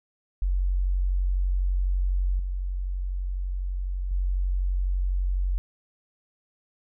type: tone with level steps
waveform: sine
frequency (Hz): 46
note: F#1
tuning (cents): -9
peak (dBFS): -21 / -26 / -22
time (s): 0.42-5.58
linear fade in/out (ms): 0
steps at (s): 2.39 / 4.11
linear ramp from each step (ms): 5
effects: none